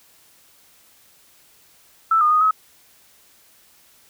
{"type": "tone with pitch steps", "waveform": "sine", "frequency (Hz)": [1321, 1221, 1240, 1279], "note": ["E6", "D#6", "D#6", "D#6"], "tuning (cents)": [3, -33, -6, 47], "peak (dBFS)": -13, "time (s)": [2.11, 2.51], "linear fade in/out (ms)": 5, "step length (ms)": 100, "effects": ["white hiss -54 dBFS RMS until 4.09 s"]}